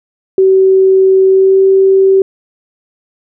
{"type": "tone with pitch glide", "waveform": "sine", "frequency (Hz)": [381.2, 385.2], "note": ["G4", "G4"], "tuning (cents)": [-48, -30], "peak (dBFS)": -4, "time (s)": [0.38, 2.22], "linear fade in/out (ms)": 2, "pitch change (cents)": 18, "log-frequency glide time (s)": [1.26, 1.62], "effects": []}